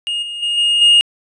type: tone with level steps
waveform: triangle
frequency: 2849 Hz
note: F7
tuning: 34 cents sharp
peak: -16 / -22 / -14 / -10 / -5 dBFS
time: 0.07-1.01 s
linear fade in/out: 0 ms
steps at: 0.22 / 0.42 / 0.57 / 0.81 s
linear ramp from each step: 10 ms
effects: resampled to 22050 Hz